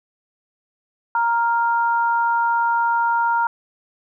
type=tone pair together; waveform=sine; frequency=934 / 1396.9 Hz; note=A#5 / F6; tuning=+3 / 0 cents; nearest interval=perfect fifth; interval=697 cents; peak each=-17 / -22 dBFS; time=1.15-3.47 s; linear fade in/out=2 ms; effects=none